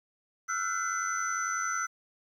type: tone cluster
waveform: sine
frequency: 1329 / 1420 / 1518 / 2025 / 6030 Hz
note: E6 / F6 / F#6 / B6 / F#8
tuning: +14 / +28 / +44 / +43 / +32 cents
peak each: -32 / -34 / -38 / -40 / -35 dBFS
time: 0.48-1.87 s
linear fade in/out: 20 ms
effects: tanh soft clip ceiling -20 dBFS + 10-bit